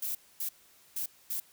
violet noise bursts at uneven times, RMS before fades -34 dBFS, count 4, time 0.02-0.15 / 0.4-0.49 / 0.96-1.06 / 1.3-1.4 s, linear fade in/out 5 ms, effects white hiss -61 dBFS RMS until 1.52 s

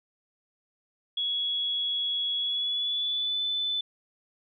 sine tone with pitch glide, 3353 to 3508 Hz, G#7 to A7, +16 to -6 cents, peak -26 dBFS, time 1.17-3.81 s, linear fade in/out 5 ms, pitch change +78 cents, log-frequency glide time 2.37-3.42 s, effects none

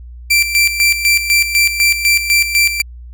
sawtooth tone with tremolo, 2349 Hz, D7, in tune, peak -5 dBFS, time 0.3-2.82 s, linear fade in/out 10 ms, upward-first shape square, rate 4 Hz, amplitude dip 65%, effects added 60 Hz sine -30 dBFS peak until 3.13 s

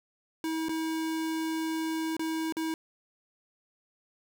square tone with dropouts, 321 Hz, E4, 46 cents flat, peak -30 dBFS, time 0.44-2.74 s, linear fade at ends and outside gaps 1 ms, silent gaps 0.685-0.693 / 2.167-2.194 / 2.524-2.568 s, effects none

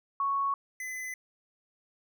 sine / square tone pair in turn, 1108.7 / 2022 Hz, C#6 / B6, 0 / +40 cents, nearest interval minor seventh, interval 1040 cents, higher second, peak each -26 / -36 dBFS, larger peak first, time 0.2-0.54 / 0.8-1.14 s, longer neither, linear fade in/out 2 ms, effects none

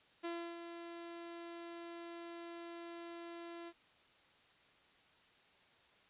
sawtooth tone with ADSR envelope, 340 Hz, F4, 46 cents flat, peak -35 dBFS, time 0.23-3.73 s, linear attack 20 ms, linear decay 310 ms, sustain -8 dB, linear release 51 ms, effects white hiss -67 dBFS RMS until 6.09 s + resampled to 8000 Hz

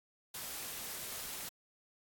white noise, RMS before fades -43 dBFS, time 0.34-1.49 s, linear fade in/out 5 ms, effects AAC 64 kbps

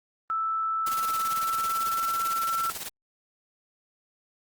sine tone with pitch glide, 1318.5 to 1340.8 Hz, E6 to E6, 0 to +29 cents, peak -25 dBFS, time 0.3-2.7 s, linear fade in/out 0 ms, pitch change +29 cents, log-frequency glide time 1.14-2.18 s
white noise with tremolo, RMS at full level -34 dBFS, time 0.86-2.89 s, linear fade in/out 10 ms, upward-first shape square, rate 18 Hz, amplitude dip 60%
effects Opus 32 kbps

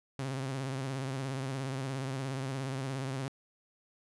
sawtooth tone with vibrato, 133.5 Hz, C3, 35 cents sharp, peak -30 dBFS, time 0.19-3.28 s, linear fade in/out 0 ms, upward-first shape sine, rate 17 Hz, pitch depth 66 cents each way, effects resampled to 24000 Hz

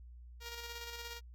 5% pulse tone with tremolo, 470.5 Hz, A#4, 16 cents sharp, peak -31 dBFS, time 0.4-1.21 s, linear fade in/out 50 ms, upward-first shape square, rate 17 Hz, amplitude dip 35%, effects added 60 Hz sine -50 dBFS peak until 1.34 s

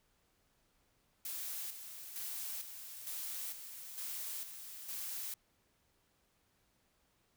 blue noise with tremolo, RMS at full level -42 dBFS, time 1.25-5.34 s, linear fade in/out 2 ms, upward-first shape square, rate 1.1 Hz, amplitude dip 55%, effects pink hiss -75 dBFS RMS until 7.36 s

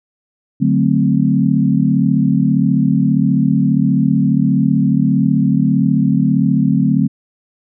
sine chord, D dominant seventh, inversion none, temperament equal, 146.83 / 185 / 220 / 261.6 Hz, D3 / F#3 / A3 / C4, 0 / 0 / 0 / 0 cents, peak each -16 dBFS, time 0.6-7.08 s, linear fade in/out 20 ms, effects none

